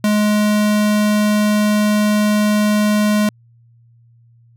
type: tone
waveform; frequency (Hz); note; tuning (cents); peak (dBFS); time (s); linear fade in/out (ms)
square; 210; G#3; +19; -13; 0.04-3.29; 2
effects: added 117 Hz sine -47 dBFS peak until 4.56 s